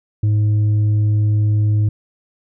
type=tone with tanh clipping; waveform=triangle; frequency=105.6 Hz; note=G#2; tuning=29 cents sharp; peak=-13 dBFS; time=0.23-1.89 s; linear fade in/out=5 ms; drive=8 dB; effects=none